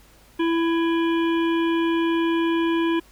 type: harmonic tone with a mistuned harmonic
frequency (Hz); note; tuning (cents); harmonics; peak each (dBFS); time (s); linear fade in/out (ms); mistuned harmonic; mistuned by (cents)
332.2; E4; +13; 1 / 3 / 5 / 7 / 9 / 10; -19 / -29 / -33 / -36 / -38 / -39; 0.39-3; 10; 7; +62
effects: added 50 Hz sine -54 dBFS peak until 3.11 s + pink hiss -54 dBFS RMS until 3.11 s